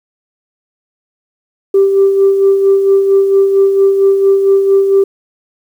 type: tone with tremolo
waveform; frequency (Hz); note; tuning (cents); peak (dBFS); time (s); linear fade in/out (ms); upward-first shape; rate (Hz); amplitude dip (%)
sine; 392; G4; 0; -3; 1.74-5.04; 5; sine; 4.4; 50
effects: tanh soft clip ceiling -1 dBFS + 7-bit